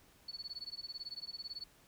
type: tone with tremolo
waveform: sine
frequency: 4435 Hz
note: C#8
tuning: in tune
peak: -39 dBFS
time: 0.28-1.64 s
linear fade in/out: 5 ms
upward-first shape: sine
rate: 18 Hz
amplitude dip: 100%
effects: pink hiss -65 dBFS RMS until 1.87 s